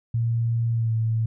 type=tone with pitch glide; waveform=sine; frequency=116 to 112.37 Hz; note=A#2 to A2; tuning=-8 to +37 cents; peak=-20 dBFS; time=0.14-1.26 s; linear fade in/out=5 ms; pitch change=-55 cents; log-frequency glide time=0.72-0.93 s; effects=none